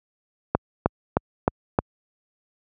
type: click train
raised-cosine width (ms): 1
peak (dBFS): -3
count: 5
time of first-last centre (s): 0.55-1.788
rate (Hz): 3.23
effects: high-pass 60 Hz 12 dB/octave